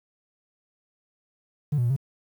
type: tone with pitch steps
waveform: triangle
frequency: 147.5 / 122 / 118.9 / 135.7 Hz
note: D3 / B2 / A#2 / C#3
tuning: +8 / -21 / +35 / -36 cents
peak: -17 dBFS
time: 1.72-1.964 s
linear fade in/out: 10 ms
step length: 61 ms
effects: tanh soft clip ceiling -17 dBFS + 9-bit